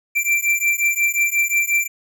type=beating tone pair; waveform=square; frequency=2349 / 2354.6 Hz; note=D7 / D7; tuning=0 / +4 cents; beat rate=5.6 Hz; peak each=-20 dBFS; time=0.15-1.88 s; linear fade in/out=20 ms; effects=none